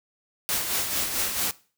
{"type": "noise with tremolo", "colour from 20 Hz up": "white", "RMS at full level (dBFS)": -25, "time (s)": [0.49, 1.51], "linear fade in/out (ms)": 0, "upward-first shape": "sine", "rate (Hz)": 4.5, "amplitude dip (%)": 50, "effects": ["noise-tail reverb RT60 0.4 s tail -20 dB re dry"]}